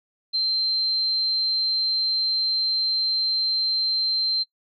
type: tone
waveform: sine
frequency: 4130 Hz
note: C8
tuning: 23 cents flat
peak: -20 dBFS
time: 0.33-4.44 s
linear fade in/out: 20 ms
effects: noise-tail reverb RT60 0.1 s tail -20 dB re dry